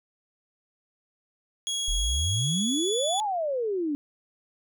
25% pulse tone with pitch glide, 3322 to 3431 Hz, G#7 to A7, 0 to -44 cents, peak -23 dBFS, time 1.67-3.2 s, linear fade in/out 0 ms, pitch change +56 cents, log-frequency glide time 2.33-2.97 s
sine exponential two-way sweep, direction up then down, 34.65 to 880 to 279.8 Hz, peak -25 dBFS, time 1.88-3.95 s, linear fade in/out 0 ms, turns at 3.22 s
effects none

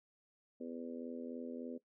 harmonic tone, 83.4 Hz, E2, 21 cents sharp, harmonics 3 / 4 / 5 / 6 / 7, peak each -44 / -51 / -50 / -49 / -54 dBFS, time 0.6-1.78 s, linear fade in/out 10 ms, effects noise-tail reverb RT60 0.1 s tail -17 dB re dry

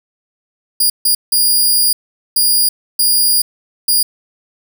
10% pulse tone bursts at uneven times, 4846 Hz, D#8, 47 cents flat, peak -3 dBFS, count 6, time 0.8-0.9 / 1.05-1.15 / 1.32-1.93 / 2.36-2.69 / 2.99-3.42 / 3.88-4.03 s, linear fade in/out 5 ms, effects none

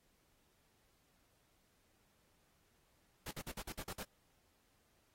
pink noise bursts, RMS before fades -45 dBFS, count 8, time 3.26-4.033 s, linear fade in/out 5 ms, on 52 ms, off 51 ms, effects pink hiss -75 dBFS RMS until 5.14 s + AAC 48 kbps

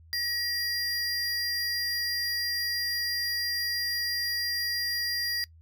square tone pair together, 1906 / 4799 Hz, A#6 / D8, +38 / +37 cents, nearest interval octave + major third, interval 1599 cents, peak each -34 / -29 dBFS, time 0.13-5.44 s, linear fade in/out 0 ms, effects noise-tail reverb RT60 0.1 s tail -22 dB re dry + added 81 Hz sine -51 dBFS peak until 5.61 s

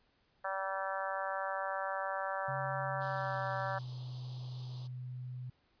harmonic tone, 192.7 Hz, G3, 29 cents flat, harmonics 3 / 4 / 5 / 6 / 7 / 8 / 9, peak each -40 / -41 / -42 / -43 / -43 / -44 / -45 dBFS, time 0.44-3.79 s, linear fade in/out 10 ms
sine tone with pitch glide, 134.7 to 125.68 Hz, C#3 to B2, -49 to +31 cents, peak -40 dBFS, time 2.48-5.5 s, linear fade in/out 5 ms, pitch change -120 cents, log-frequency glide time 3.05-3.53 s
white band-stop noise, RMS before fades -50 dBFS, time 3-4.88 s, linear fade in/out 20 ms, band 1100 to 3100 Hz, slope 48 dB/octave
effects pink hiss -73 dBFS RMS until 5.8 s + resampled to 11025 Hz

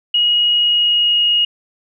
sine tone with pitch glide, 2892 to 2874 Hz, F#7 to F7, -40 to +49 cents, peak -11 dBFS, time 0.14-1.45 s, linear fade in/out 5 ms, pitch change -11 cents, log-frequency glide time 0.54-1.25 s, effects none

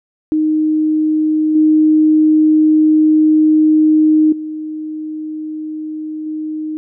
sine tone with level steps, 309.9 Hz, D#4, 7 cents flat, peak -11 / -7 / -21 / -19 dBFS, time 0.32-6.77 s, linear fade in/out 0 ms, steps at 1.55 / 4.32 / 6.26 s, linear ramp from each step 5 ms, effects none

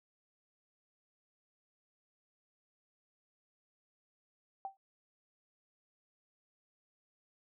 sine tone with exponential decay, 778 Hz, G5, 13 cents flat, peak -34 dBFS, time 4.65-4.77 s, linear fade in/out 1 ms, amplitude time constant 24 ms, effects none

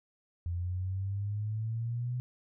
sine exponential sweep, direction up, 85.4 to 125.4 Hz, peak -31 dBFS, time 0.46-2.2 s, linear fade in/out 0 ms, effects none

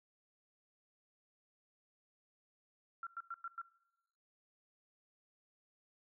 sine tone bursts, 1366 Hz, F6, 39 cents flat, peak -40 dBFS, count 5, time 3.03-3.616 s, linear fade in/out 2 ms, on 38 ms, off 99 ms, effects noise-tail reverb RT60 0.9 s tail -20 dB re dry

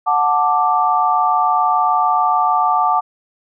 sine chord, D major, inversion first, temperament just, 734.2 / 881 / 1174.7 Hz, F#5 / A5 / D6, -14 / +2 / 0 cents, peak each -17 / -17 / -16 dBFS, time 0.06-3.01 s, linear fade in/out 20 ms, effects none

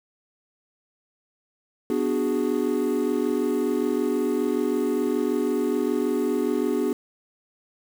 triangle chord, G# half-diminished seventh, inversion first, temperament equal, 246.9 / 293.7 / 370 / 415.3 Hz, B3 / D4 / F#4 / G#4, 0 / 0 / 0 / 0 cents, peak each -25 dBFS, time 1.9-6.93 s, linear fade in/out 2 ms, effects 7-bit

